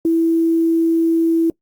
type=tone with quantisation; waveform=sine; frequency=329.6 Hz; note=E4; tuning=in tune; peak=-12 dBFS; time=0.05-1.5 s; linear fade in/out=2 ms; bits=7; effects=noise-tail reverb RT60 0.1 s tail -22 dB re dry + Opus 48 kbps